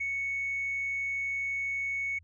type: tone with hard clipping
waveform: sine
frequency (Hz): 2217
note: C#7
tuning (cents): 0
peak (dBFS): -30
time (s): 0-2.19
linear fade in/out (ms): 10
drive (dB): 1
effects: added 85 Hz sine -55 dBFS peak until 2.23 s + resampled to 22050 Hz